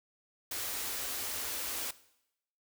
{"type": "band-stop noise", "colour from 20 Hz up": "white", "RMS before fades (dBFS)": -37, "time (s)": [0.51, 1.91], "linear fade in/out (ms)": 5, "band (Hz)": [120, 230], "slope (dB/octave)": 96, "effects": ["noise-tail reverb RT60 0.8 s tail -18 dB re dry"]}